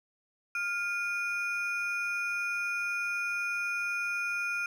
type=ring-modulated tone; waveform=triangle; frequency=1925 Hz; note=B6; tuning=45 cents flat; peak=-25 dBFS; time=0.55-4.66 s; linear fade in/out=2 ms; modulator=521 Hz; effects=none